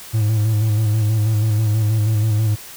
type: tone with vibrato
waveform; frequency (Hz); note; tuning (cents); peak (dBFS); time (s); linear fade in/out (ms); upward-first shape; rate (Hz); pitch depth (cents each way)
triangle; 108; A2; -32; -12; 0.13-2.56; 20; square; 6.2; 41
effects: white hiss -37 dBFS RMS until 2.76 s